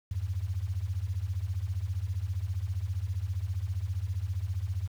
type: beating tone pair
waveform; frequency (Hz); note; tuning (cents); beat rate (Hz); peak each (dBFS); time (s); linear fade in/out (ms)
sine; 84.5 / 99.5; E2 / G2; +43 / +26; 15; -33 / -32; 0.11-4.88; 5
effects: 9-bit